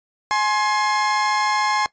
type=tone pair together; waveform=30% pulse; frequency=841.3 / 1060 Hz; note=G#5 / C6; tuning=+22 / +22 cents; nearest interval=major third; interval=400 cents; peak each=-18 dBFS; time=0.31-1.86 s; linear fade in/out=0 ms; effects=noise-tail reverb RT60 0.1 s tail -19 dB re dry + resampled to 16000 Hz